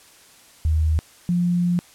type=tone pair in turn; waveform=sine; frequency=78.5 / 175.62 Hz; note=D#2 / F3; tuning=+16 / +10 cents; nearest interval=octave + major second; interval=1394 cents; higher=second; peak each=-16 / -17 dBFS; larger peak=first; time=0.65-0.99 / 1.29-1.79 s; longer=second; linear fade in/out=0 ms; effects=white hiss -50 dBFS RMS until 1.94 s + low-pass 11000 Hz 12 dB/octave